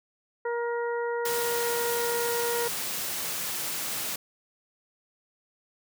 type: harmonic tone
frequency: 472.6 Hz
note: A#4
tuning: 24 cents sharp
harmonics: 1 / 2 / 3 / 4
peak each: -28 / -34 / -38 / -40 dBFS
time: 0.45-2.68 s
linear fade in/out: 5 ms
type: high-pass noise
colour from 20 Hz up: white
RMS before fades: -32 dBFS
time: 1.25-4.16 s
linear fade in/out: 5 ms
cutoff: 100 Hz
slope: 48 dB/octave
effects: none

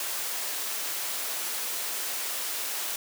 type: high-pass noise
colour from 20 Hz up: white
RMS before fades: -32 dBFS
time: 0-2.96 s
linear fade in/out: 2 ms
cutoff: 400 Hz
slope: 12 dB/octave
effects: none

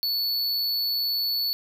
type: tone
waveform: square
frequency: 4439 Hz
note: C#8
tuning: 2 cents sharp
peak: -24 dBFS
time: 0.03-1.53 s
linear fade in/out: 0 ms
effects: none

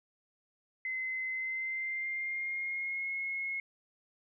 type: tone with pitch glide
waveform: sine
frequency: 2052 to 2168 Hz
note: C7 to C#7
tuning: -34 to -39 cents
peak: -33 dBFS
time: 0.85-3.6 s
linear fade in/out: 2 ms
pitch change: +95 cents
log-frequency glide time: 1.32-3.11 s
effects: none

